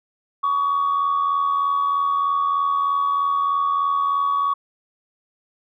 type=tone pair together; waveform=sine; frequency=1124.8 / 1208 Hz; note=C#6 / D6; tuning=+25 / +48 cents; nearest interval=minor second; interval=123 cents; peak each=-17 / -26 dBFS; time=0.43-4.54 s; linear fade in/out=10 ms; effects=tanh soft clip ceiling -13 dBFS